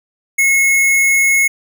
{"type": "tone with sample-and-hold", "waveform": "sine", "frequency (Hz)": 2175, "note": "C#7", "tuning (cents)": -33, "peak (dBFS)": -9, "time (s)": [0.38, 1.48], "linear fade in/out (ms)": 10, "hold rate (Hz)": 8820, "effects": []}